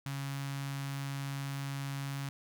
sawtooth tone with notch filter, 138.59 Hz, C#3, in tune, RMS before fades -38 dBFS, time 0.06-2.29 s, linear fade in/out 0 ms, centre 460 Hz, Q 0.56, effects none

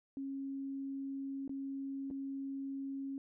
sine tone with dropouts, 272.9 Hz, C#4, 27 cents flat, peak -38 dBFS, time 0.17-3.18 s, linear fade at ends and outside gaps 1 ms, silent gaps 1.478-1.494 / 2.103-2.11 s, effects none

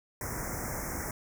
pink band-stop noise, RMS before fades -36 dBFS, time 0.21-1.11 s, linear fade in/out 2 ms, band 2200 to 5400 Hz, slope 96 dB/octave, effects none

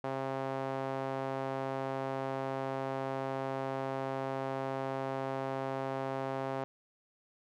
sawtooth tone with band-pass filter, 134.1 Hz, C3, 43 cents sharp, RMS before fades -36 dBFS, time 0.04-6.64 s, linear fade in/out 0 ms, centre 710 Hz, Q 1.3, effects none

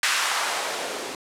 blue noise with band-pass filter sweep, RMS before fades -26 dBFS, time 0.03-1.15 s, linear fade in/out 2 ms, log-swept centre 1600 to 320 Hz, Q 1.4, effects low-pass 10000 Hz 12 dB/octave

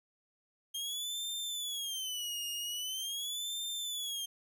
sawtooth tone with vibrato, 3198 Hz, G7, 34 cents sharp, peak -33 dBFS, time 0.74-4.26 s, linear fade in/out 10 ms, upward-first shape sine, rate 0.43 Hz, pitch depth 200 cents each way, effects none

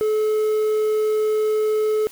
triangle tone with hard clipping, 430.3 Hz, A4, 39 cents flat, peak -18 dBFS, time 0.01-2.07 s, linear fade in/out 0 ms, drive 6 dB, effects white hiss -44 dBFS RMS until 2.11 s

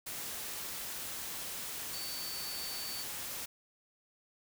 sine tone in noise, 4500 Hz, C#8, 25 cents sharp, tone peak -42 dBFS, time 1.93-3.03 s, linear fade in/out 10 ms, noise white, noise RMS -41 dBFS, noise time 0.06-3.46 s, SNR -4 dB, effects none

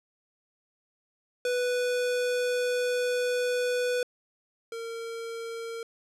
square tone pair in turn, 493.9 / 459 Hz, B4 / A#4, 0 / -27 cents, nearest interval minor second, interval 127 cents, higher first, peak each -26 / -35 dBFS, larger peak first, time 1.45-4.03 / 4.72-5.83 s, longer first, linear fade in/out 2 ms, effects low-pass 10000 Hz 12 dB/octave

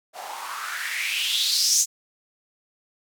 blue noise with band-pass filter sweep, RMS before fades -25 dBFS, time 0.13-1.86 s, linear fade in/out 50 ms, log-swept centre 660 to 6800 Hz, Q 5, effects none

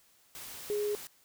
sine tone in noise, 415.3 Hz, G#4, in tune, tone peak -29 dBFS, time 0.7-0.95 s, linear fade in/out 0 ms, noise white, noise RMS -45 dBFS, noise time 0.35-1.07 s, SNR +13 dB, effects white hiss -65 dBFS RMS until 1.24 s

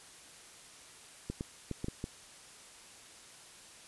clicks, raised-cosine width 3 ms, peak -23 dBFS, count 6, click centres 1.3 / 1.409 / 1.713 / 1.844 / 1.884 / 2.041 s, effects white hiss -54 dBFS RMS until 3.87 s + resampled to 24000 Hz

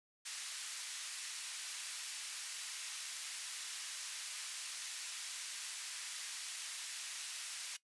white band-pass noise, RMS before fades -45 dBFS, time 0.25-7.77 s, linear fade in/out 10 ms, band 1700 to 9600 Hz, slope 12 dB/octave, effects noise-tail reverb RT60 0.1 s tail -17 dB re dry + resampled to 24000 Hz

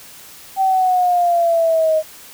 sine exponential sweep, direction down, 775 to 622.3 Hz, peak -12 dBFS, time 0.56-2.03 s, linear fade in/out 50 ms, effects white hiss -40 dBFS RMS until 2.33 s

